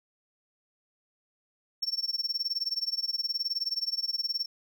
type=tone with tremolo; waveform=triangle; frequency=5440 Hz; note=F8; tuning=46 cents flat; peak=-24 dBFS; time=1.82-4.46 s; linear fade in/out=10 ms; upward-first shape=sine; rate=19 Hz; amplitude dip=95%; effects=none